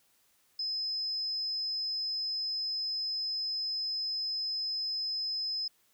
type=tone; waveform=sine; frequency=5100 Hz; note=D#8; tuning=42 cents sharp; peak=-31 dBFS; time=0.59-5.68 s; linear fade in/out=5 ms; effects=white hiss -69 dBFS RMS until 5.93 s